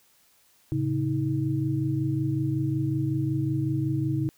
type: tone cluster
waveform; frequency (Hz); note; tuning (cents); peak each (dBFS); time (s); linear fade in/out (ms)
sine; 112.5 / 137.9 / 316.1; A2 / C#3 / D#4; +39 / -9 / +27; -31 / -26 / -28; 0.72-4.29; 0
effects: white hiss -62 dBFS RMS until 4.37 s